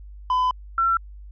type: tone pair in turn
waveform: triangle / sine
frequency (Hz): 1008 / 1351.8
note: B5 / E6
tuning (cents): +35 / +43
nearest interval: perfect fourth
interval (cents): 508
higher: second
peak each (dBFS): -16 / -17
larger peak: first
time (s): 0.3-0.51 / 0.78-0.97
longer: first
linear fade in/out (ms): 2
effects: added 50 Hz sine -38 dBFS peak until 1.31 s + resampled to 11025 Hz